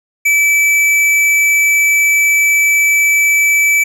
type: tone with hard clipping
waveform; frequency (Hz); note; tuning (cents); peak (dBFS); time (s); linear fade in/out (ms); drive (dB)
triangle; 2308; D7; -31; -10; 0.25-3.84; 10; 17
effects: none